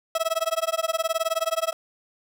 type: tone with tremolo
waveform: 30% pulse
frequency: 652 Hz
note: E5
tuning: 19 cents flat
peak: -17 dBFS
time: 0.15-1.73 s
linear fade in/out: 2 ms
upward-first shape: sine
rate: 19 Hz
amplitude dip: 100%
effects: none